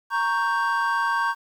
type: chord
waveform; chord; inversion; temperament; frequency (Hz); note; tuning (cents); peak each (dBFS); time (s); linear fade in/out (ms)
triangle; G diminished; first; equal; 932.3 / 1108.7 / 1568; Bb5 / Db6 / G6; 0 / 0 / 0; -23; 0.1-1.35; 50
effects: tanh soft clip ceiling -10 dBFS + 9-bit